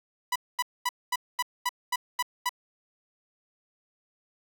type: tone bursts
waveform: sawtooth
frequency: 987.8 Hz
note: B5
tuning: in tune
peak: -21 dBFS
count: 9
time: 0.32-2.493 s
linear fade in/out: 5 ms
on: 37 ms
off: 230 ms
effects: none